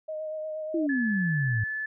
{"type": "tone with vibrato", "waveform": "sine", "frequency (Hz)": 622.3, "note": "D#5", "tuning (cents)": 0, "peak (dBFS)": -31, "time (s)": [0.08, 0.87], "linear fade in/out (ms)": 10, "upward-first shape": "sine", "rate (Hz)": 8.4, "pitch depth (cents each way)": 18}
{"type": "exponential sweep", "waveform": "sine", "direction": "down", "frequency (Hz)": [343.8, 103.9], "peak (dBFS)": -24, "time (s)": [0.74, 1.64], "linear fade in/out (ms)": 5}
{"type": "tone with pitch glide", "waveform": "sine", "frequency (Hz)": [1722, 1735], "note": ["A6", "A6"], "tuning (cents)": [-38, -25], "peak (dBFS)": -29, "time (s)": [0.89, 1.86], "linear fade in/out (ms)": 5, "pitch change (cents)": 13, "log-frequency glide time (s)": [1.03, 1.36]}
{"effects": []}